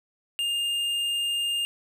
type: tone with tanh clipping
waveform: sine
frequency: 2814 Hz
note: F7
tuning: 12 cents sharp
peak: -26 dBFS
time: 0.39-1.65 s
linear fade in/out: 0 ms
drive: 10 dB
effects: none